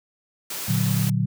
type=high-pass noise; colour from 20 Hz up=white; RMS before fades=-31 dBFS; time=0.5-1.1 s; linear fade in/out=5 ms; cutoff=140 Hz; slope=24 dB/octave
type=chord; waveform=sine; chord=Bb augmented; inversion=none; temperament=equal; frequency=116.54 / 146.83 / 185 Hz; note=Bb2 / D3 / F#3; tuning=0 / 0 / 0 cents; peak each=-23 / -24 / -24 dBFS; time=0.68-1.26 s; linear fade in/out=10 ms
effects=none